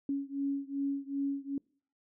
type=beating tone pair; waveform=sine; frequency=277.2 / 279.8 Hz; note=C#4 / C#4; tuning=0 / +16 cents; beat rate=2.6 Hz; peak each=-34 / -35 dBFS; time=0.09-1.58 s; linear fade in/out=2 ms; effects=noise-tail reverb RT60 0.5 s tail -26 dB re dry